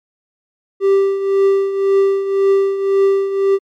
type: tone with tremolo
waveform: triangle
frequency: 392 Hz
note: G4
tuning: in tune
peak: -6 dBFS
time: 0.8-3.59 s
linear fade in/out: 50 ms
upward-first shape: triangle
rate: 1.9 Hz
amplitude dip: 70%
effects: MP3 96 kbps